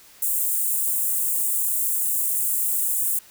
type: high-pass noise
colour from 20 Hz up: white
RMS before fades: -23 dBFS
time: 0.22-3.19 s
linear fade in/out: 5 ms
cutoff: 7700 Hz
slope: 48 dB/octave
effects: white hiss -50 dBFS RMS until 3.3 s